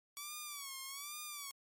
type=tone with vibrato; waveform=5% pulse; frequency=1137 Hz; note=C#6; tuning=44 cents sharp; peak=-32 dBFS; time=0.17-1.51 s; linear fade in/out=0 ms; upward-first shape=sine; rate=1.2 Hz; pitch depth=110 cents each way; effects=MP3 64 kbps